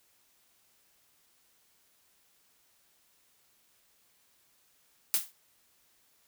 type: noise with exponential decay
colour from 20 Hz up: blue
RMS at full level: -23 dBFS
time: 5.14-5.32 s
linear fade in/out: 0 ms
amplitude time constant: 38 ms
effects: white hiss -68 dBFS RMS until 6.27 s